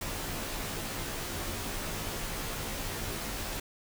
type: noise with comb filter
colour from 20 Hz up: pink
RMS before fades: -36 dBFS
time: 0.01-3.6 s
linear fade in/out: 5 ms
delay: 16 ms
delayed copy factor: -1
effects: none